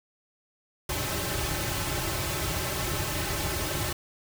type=noise with comb filter; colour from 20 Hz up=pink; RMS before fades=-30 dBFS; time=0.89-3.93 s; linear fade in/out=5 ms; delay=4.2 ms; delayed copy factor=-1; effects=none